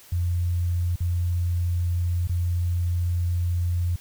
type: tone with dropouts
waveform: sine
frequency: 87.31 Hz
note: F2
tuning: in tune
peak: -21 dBFS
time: 0.12-3.96 s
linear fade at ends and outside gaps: 5 ms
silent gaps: 0.959-1.004 / 2.273-2.293 s
effects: white hiss -50 dBFS RMS until 4 s